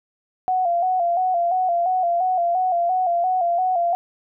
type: tone with vibrato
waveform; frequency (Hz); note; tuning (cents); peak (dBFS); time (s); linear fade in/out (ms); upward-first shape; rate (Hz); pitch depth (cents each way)
sine; 715; F5; +41; -17; 0.48-3.95; 0; square; 2.9; 63
effects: none